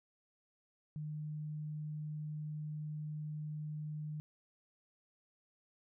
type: tone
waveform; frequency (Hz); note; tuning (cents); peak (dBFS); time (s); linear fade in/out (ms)
sine; 151.9; D#3; -41; -39; 0.96-4.2; 0
effects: none